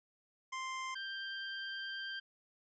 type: tone pair in turn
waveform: 25% pulse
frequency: 1046.5 / 1577.4 Hz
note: C6 / G6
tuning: 0 / +10 cents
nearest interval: perfect fifth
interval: 710 cents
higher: second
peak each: -35 / -36 dBFS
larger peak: first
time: 0.52-0.95 / 0.95-2.2 s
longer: second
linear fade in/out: 10 ms
effects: resampled to 16000 Hz